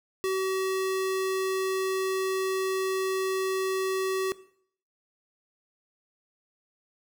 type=tone; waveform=square; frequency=380 Hz; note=F#4; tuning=46 cents sharp; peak=-26 dBFS; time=0.24-4.32 s; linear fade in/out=0 ms; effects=noise-tail reverb RT60 0.6 s tail -18 dB re dry